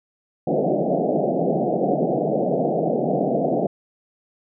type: band-pass noise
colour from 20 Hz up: white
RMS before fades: -21 dBFS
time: 0.47-3.67 s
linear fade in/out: 5 ms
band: 140 to 740 Hz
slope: 96 dB/octave
effects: none